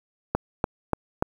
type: click train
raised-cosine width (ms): 1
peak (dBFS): -7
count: 4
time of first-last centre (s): 0.35-1.225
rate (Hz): 3.43
effects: 7-bit